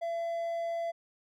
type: tone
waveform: triangle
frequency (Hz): 674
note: E5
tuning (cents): +38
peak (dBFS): -29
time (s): 0.01-0.92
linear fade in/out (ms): 20
effects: none